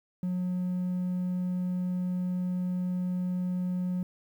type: tone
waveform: triangle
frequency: 181 Hz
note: F#3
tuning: 38 cents flat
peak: -25 dBFS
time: 0.23-4.03 s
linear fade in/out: 2 ms
effects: tanh soft clip ceiling -21 dBFS + 10-bit